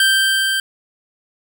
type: tone with level ramp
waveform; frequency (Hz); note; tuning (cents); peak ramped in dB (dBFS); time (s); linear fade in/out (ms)
25% pulse; 1568; G6; 0; -7 to -13; 0-0.6; 2
effects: none